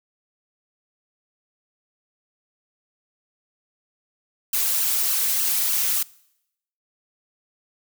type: noise with flanger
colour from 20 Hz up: blue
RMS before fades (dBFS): -22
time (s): 4.53-6.03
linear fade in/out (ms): 5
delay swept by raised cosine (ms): 0.68 to 4.58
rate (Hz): 3.4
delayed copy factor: +0.95
effects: noise-tail reverb RT60 0.8 s tail -23 dB re dry